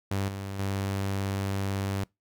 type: tone with level steps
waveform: sawtooth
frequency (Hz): 98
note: G2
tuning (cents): 0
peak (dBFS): -23 / -30 / -24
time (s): 0.11-2.04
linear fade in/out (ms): 5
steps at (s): 0.28 / 0.59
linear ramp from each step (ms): 5
effects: noise-tail reverb RT60 0.2 s tail -25 dB re dry